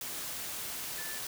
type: tone in noise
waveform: sine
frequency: 1748 Hz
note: A6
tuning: 12 cents flat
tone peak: -44 dBFS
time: 0.98-1.18 s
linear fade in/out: 2 ms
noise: white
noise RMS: -39 dBFS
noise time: 0.01-1.27 s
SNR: -8 dB
effects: none